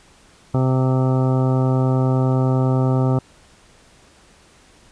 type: harmonic tone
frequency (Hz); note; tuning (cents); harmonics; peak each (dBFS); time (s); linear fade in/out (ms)
130; C3; -11; 1 / 2 / 3 / 4 / 5 / 6 / 7 / 9 / 10; -16 / -22 / -26 / -28 / -30 / -32 / -33 / -35 / -36; 0.54-3.19; 5
effects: pink hiss -51 dBFS RMS until 4.91 s + resampled to 22050 Hz